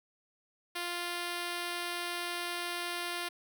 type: tone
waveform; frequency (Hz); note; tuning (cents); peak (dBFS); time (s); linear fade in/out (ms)
5% pulse; 349.2; F4; 0; -23; 0.75-3.29; 10
effects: none